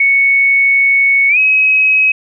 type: tone with pitch glide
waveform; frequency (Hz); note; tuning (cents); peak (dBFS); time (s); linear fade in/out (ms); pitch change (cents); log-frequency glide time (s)
sine; 2217 to 2547; C#7 to D#7; 0 to +40; -7; 0-2.12; 5; +240; 1.29-1.38
effects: none